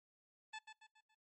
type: tone with echo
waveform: 15% pulse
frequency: 870 Hz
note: A5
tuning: 20 cents flat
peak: -39 dBFS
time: 0.53-0.59 s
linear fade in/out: 10 ms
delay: 140 ms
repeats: 4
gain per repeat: -7 dB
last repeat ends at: 1.15 s
effects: noise-tail reverb RT60 0.2 s tail -22 dB re dry + MP3 32 kbps